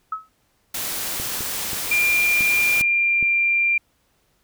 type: tone with exponential decay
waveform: sine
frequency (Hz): 1289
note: E6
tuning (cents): -39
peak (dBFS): -20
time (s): 0.12-0.29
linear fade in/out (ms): 5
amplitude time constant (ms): 35
type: noise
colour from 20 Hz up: white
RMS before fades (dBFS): -27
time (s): 0.74-2.82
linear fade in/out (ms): 5
type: clicks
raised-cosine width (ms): 3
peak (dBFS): -21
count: 6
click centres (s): 1.199 / 1.407 / 1.732 / 2.408 / 2.81 / 3.227
type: tone with pitch glide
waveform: sine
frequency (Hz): 2393 to 2379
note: D7 to D7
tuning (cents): +32 to +22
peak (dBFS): -16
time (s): 1.91-3.78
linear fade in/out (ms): 5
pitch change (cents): -10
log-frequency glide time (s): 2.8-3.27
effects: pink hiss -65 dBFS RMS until 4.43 s